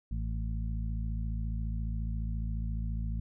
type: harmonic tone with a mistuned harmonic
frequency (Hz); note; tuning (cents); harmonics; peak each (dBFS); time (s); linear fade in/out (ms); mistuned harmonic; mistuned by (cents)
54.5; A1; -16; 1 / 2 / 3 / 4; -32 / -38 / -42 / -44; 0.11-3.2; 5; 4; +41
effects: none